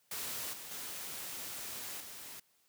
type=noise with level steps; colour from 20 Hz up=white; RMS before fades=-40 / -47 / -43 / -48 dBFS; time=0.11-2.4 s; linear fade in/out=5 ms; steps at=0.53 / 0.71 / 2 s; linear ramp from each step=5 ms; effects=white hiss -72 dBFS RMS until 2.68 s + high-pass 80 Hz 12 dB/octave